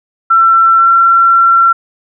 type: tone with pitch glide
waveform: sine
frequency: 1346 to 1359.3 Hz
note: E6 to F6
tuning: +36 to -47 cents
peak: -4 dBFS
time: 0.3-1.73 s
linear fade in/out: 10 ms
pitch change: +17 cents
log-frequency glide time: 0.8-0.87 s
effects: none